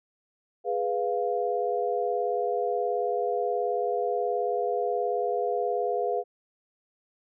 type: chord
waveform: sine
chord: F diminished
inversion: first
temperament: equal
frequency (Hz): 415.3 / 493.9 / 698.5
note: Ab4 / Cb5 / F5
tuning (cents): 0 / 0 / 0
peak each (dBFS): -29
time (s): 0.64-6.24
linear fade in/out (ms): 50
effects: none